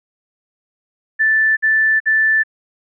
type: tone bursts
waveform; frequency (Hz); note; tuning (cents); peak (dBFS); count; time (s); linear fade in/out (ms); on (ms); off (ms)
sine; 1760; A6; 0; -11; 3; 1.19-2.436; 20; 380; 53
effects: none